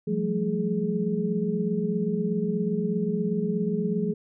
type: tone cluster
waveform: sine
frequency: 171.6 / 188.5 / 216.5 / 420.8 Hz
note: F3 / F#3 / A3 / G#4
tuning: -30 / +32 / -28 / +23 cents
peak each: -29 dBFS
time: 0.07-4.14 s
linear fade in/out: 10 ms
effects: none